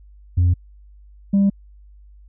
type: tone pair in turn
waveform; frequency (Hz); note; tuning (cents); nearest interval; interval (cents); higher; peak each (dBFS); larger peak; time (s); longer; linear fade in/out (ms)
sine; 88.3 / 198.34; F2 / G3; +20 / +21; octave + major second; 1401; second; -10; neither; 0.37-0.54 / 1.33-1.5; neither; 10
effects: tanh soft clip ceiling -11 dBFS + added 50 Hz sine -43 dBFS peak until 2.28 s